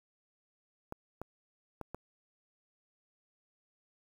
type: clicks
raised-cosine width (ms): 1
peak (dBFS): -26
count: 4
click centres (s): 0.924 / 1.216 / 1.813 / 1.946
effects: 9-bit